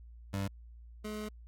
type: tone pair in turn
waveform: 25% pulse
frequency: 98 / 212.8 Hz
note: G2 / G#3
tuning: 0 / +42 cents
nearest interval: octave + minor second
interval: 1342 cents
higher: second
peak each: -29 / -34 dBFS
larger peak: first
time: 0.33-0.48 / 1.04-1.29 s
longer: second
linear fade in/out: 10 ms
effects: added 58 Hz sine -49 dBFS peak until 1.47 s + AAC 48 kbps